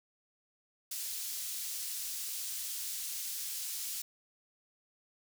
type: high-pass noise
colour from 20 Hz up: pink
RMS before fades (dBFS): -39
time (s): 0.91-4.02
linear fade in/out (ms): 5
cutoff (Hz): 5500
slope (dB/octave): 12
effects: none